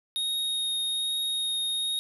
square tone with vibrato, 3729 Hz, A#7, in tune, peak -27 dBFS, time 0.16-1.99 s, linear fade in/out 0 ms, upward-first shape triangle, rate 1.2 Hz, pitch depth 9 cents each way, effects 9-bit

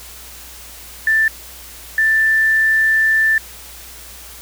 sine tone pair in turn, 1770 / 1770 Hz, A6 / A6, +10 / +10 cents, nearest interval unison, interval 0 cents, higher neither, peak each -11 dBFS, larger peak neither, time 1.07-1.28 / 1.98-3.38 s, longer second, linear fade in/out 2 ms, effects added 60 Hz sine -42 dBFS peak until 4.41 s + white hiss -37 dBFS RMS until 4.41 s

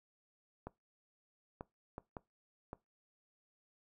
clicks, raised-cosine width 1 ms, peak -29 dBFS, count 5, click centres 0.67 / 1.609 / 1.981 / 2.168 / 2.731 s, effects noise-tail reverb RT60 0.2 s tail -21 dB re dry

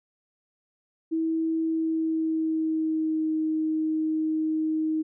sine tone with pitch glide, 323.6 to 314.2 Hz, E4 to D#4, -32 to +17 cents, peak -23 dBFS, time 1.11-5.03 s, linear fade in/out 20 ms, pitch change -51 cents, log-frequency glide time 1.62-3.33 s, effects none

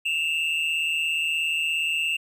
triangle tone pair together, 2637 / 2794 Hz, E7 / F7, 0 / 0 cents, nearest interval minor second, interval 100 cents, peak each -24 dBFS, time 0.05-2.17 s, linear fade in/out 10 ms, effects none

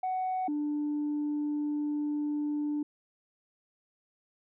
sine tone pair in turn, 745 / 295.7 Hz, F#5 / D4, +12 / +12 cents, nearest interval octave + major third, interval 1600 cents, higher first, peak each -27 / -27 dBFS, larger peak neither, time 0.03-0.48 / 0.48-2.83 s, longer second, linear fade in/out 5 ms, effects tanh soft clip ceiling -26 dBFS

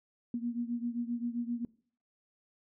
sine beating tone pair, 235.7 / 243.3 Hz, A#3 / B3, +19 / -26 cents, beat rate 7.6 Hz, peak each -34 / -37 dBFS, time 0.34-1.65 s, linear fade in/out 2 ms, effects noise-tail reverb RT60 0.5 s tail -22 dB re dry

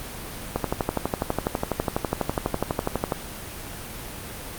click train, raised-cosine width 1 ms, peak -8 dBFS, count 32, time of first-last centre 0.56-3.122 s, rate 12.1 Hz, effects pink hiss -36 dBFS RMS until 4.58 s + Opus 32 kbps

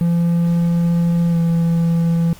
triangle tone with pitch glide, 170.4 to 167.57 Hz, F3 to E3, -42 to +29 cents, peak -11 dBFS, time 0.01-2.33 s, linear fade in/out 0 ms, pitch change -29 cents, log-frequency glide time 1.29-1.37 s, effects pink hiss -43 dBFS RMS until 2.39 s + Opus 32 kbps

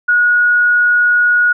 sine tone, 1452 Hz, F#6, 33 cents flat, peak -8 dBFS, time 0.08-1.53 s, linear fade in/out 10 ms, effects none

